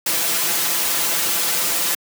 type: noise with comb filter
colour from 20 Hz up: white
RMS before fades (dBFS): -20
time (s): 0.06-1.95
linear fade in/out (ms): 5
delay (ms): 5.9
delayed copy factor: +0.95
effects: high-pass 200 Hz 12 dB/octave